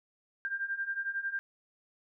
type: beating tone pair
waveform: sine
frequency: 1584 / 1595 Hz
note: G6 / G6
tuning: +18 / +30 cents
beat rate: 11 Hz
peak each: -37 / -34 dBFS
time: 0.45-1.39 s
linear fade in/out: 0 ms
effects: none